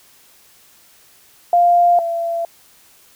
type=tone pair in turn; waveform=sine; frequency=698.5 / 675.1 Hz; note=F5 / E5; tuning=0 / +41 cents; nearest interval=minor second; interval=59 cents; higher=first; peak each=-9 / -18 dBFS; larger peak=first; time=1.53-1.99 / 1.99-2.45 s; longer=neither; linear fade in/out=2 ms; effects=white hiss -50 dBFS RMS until 3.15 s